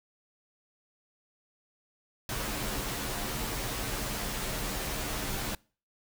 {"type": "noise with comb filter", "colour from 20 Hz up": "pink", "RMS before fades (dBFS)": -34, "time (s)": [2.29, 5.55], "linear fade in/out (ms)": 2, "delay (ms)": 12, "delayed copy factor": -0.75, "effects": ["noise-tail reverb RT60 0.4 s tail -25 dB re dry"]}